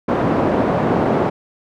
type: band-pass noise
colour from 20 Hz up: pink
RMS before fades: -17 dBFS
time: 0.08-1.3 s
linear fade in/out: 10 ms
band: 180 to 830 Hz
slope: 12 dB/octave
effects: none